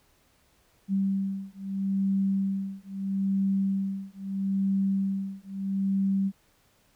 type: beating tone pair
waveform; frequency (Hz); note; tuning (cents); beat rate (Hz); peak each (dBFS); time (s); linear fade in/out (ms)
sine; 194.3 / 195.07; G3 / G3; -15 / -8; 0.77; -28; 0.88-6.32; 50
effects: pink hiss -65 dBFS RMS until 6.95 s